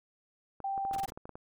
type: clicks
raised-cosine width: 1 ms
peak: -30 dBFS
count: 11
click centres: 0.603 / 0.778 / 0.851 / 0.912 / 0.963 / 1.036 / 1.121 / 1.175 / 1.255 / 1.293 / 1.355 s
type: tone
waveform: sine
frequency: 784 Hz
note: G5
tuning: in tune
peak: -31 dBFS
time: 0.64-1.06 s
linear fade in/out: 5 ms
type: noise bursts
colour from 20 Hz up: pink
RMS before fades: -43 dBFS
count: 4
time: 0.93-1.103 s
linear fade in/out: 5 ms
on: 26 ms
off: 23 ms
effects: none